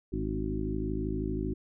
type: harmonic tone with a mistuned harmonic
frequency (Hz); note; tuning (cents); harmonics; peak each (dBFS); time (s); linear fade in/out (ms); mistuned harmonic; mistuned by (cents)
52.7; G#1; +26; 1 / 2 / 3 / 4 / 5 / 6 / 7; -35 / -38 / -39 / -38 / -38 / -37 / -37; 0.12-1.54; 10; 6; -34
effects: none